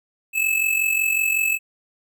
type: tone with amplitude modulation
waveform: square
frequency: 2607 Hz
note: E7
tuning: 20 cents flat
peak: -16 dBFS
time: 0.33-1.59 s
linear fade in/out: 50 ms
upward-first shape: sine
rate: 45.4 Hz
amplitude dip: 65%
effects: none